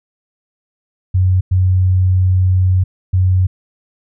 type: tone bursts at uneven times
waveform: sine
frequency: 92.5 Hz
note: F#2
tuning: in tune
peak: -9 dBFS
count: 3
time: 1.14-1.41 / 1.51-2.84 / 3.13-3.47 s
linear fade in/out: 10 ms
effects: none